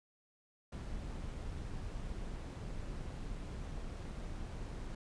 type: noise with amplitude modulation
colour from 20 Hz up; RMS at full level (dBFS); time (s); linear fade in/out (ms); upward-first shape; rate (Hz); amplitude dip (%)
brown; -41; 0.72-4.95; 5; sine; 188; 35
effects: resampled to 22050 Hz